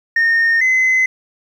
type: tone pair in turn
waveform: sine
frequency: 1835 / 2042 Hz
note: A#6 / C7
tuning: -28 / -43 cents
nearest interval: major second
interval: 185 cents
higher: second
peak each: -9 dBFS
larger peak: neither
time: 0.16-0.61 / 0.61-1.06 s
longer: neither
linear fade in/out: 5 ms
effects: tanh soft clip ceiling -9 dBFS + 8-bit